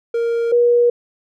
triangle / sine tone pair in turn, 466.2 / 479.6 Hz, A#4 / A#4, 0 / +49 cents, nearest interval unison, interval 49 cents, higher second, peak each -14 / -10 dBFS, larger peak second, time 0.14-0.52 / 0.52-0.9 s, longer neither, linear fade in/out 5 ms, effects none

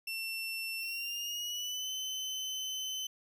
30% pulse tone with pitch glide, 2700 to 3048 Hz, E7 to G7, +41 to -49 cents, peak -33 dBFS, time 0.07-3.07 s, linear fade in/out 5 ms, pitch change +210 cents, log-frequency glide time 0.8-1.9 s, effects none

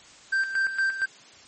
triangle tone with tremolo, 1568 Hz, G6, in tune, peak -19 dBFS, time 0.32-1.06 s, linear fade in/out 10 ms, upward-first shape square, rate 4.3 Hz, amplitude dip 65%, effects white hiss -50 dBFS RMS until 1.47 s + MP3 32 kbps

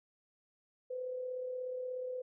sine tone with amplitude modulation, 506 Hz, B4, 42 cents sharp, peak -35 dBFS, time 0.9-2.22 s, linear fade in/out 10 ms, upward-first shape sine, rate 36.7 Hz, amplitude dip 40%, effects none

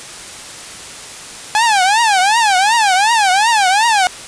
sawtooth tone with vibrato, 830.6 Hz, G#5, in tune, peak -6 dBFS, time 1.55-4.07 s, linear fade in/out 0 ms, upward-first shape triangle, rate 2.7 Hz, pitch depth 250 cents each way, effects white hiss -31 dBFS RMS until 4.27 s + resampled to 22050 Hz

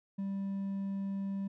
triangle tone with hard clipping, 196 Hz, G3, in tune, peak -34 dBFS, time 0.18-1.48 s, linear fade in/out 10 ms, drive 5 dB, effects none

